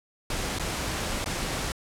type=noise with dropouts; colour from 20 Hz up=pink; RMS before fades=-30 dBFS; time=0.3-1.72 s; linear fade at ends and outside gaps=2 ms; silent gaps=0.587-0.596 / 1.244-1.259 s; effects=low-pass 10000 Hz 12 dB/octave